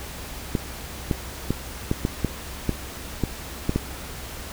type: clicks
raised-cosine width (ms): 3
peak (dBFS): -8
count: 10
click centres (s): 0.552 / 1.112 / 1.506 / 1.914 / 2.051 / 2.247 / 2.693 / 3.237 / 3.694 / 3.76
effects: added 65 Hz sine -39 dBFS peak until 4.52 s + pink hiss -37 dBFS RMS until 4.52 s